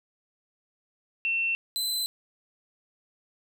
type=tone pair in turn; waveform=sine / sawtooth; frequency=2700 / 4038 Hz; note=E7 / B7; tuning=+41 / +38 cents; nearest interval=perfect fifth; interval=697 cents; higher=second; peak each=-24 dBFS; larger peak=neither; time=1.25-1.55 / 1.76-2.06 s; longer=neither; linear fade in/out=0 ms; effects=none